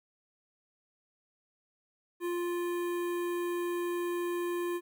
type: tone with notch filter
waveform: square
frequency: 349.2 Hz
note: F4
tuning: in tune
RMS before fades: -33 dBFS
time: 2.2-4.81 s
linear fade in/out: 50 ms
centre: 5000 Hz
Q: 0.68
effects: 12-bit